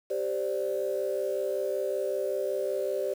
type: chord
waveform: sine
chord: G suspended fourth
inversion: none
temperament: just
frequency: 392 / 522.7 / 588 Hz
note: G4 / C5 / D5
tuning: 0 / -2 / +2 cents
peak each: -31 dBFS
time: 0.1-3.14 s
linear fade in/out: 10 ms
effects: tanh soft clip ceiling -19 dBFS + 8-bit